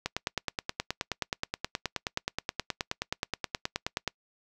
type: click train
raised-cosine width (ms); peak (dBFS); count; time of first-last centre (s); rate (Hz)
0.2; -12; 39; 0.06-4.077; 9.46
effects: noise-tail reverb RT60 0.1 s tail -25 dB re dry